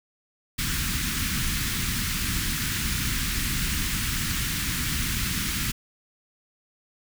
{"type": "band-stop noise", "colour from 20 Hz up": "pink", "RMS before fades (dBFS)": -27, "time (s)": [0.58, 5.72], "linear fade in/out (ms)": 10, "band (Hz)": [260, 1400], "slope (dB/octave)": 24, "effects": []}